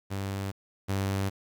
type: tone pair in turn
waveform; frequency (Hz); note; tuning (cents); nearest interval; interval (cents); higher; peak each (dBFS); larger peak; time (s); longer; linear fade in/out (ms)
sawtooth; 98 / 97.6; G2 / G2; 0 / -7; unison; 7; first; -27 / -23; second; 0.1-0.52 / 0.88-1.3; neither; 20
effects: 10-bit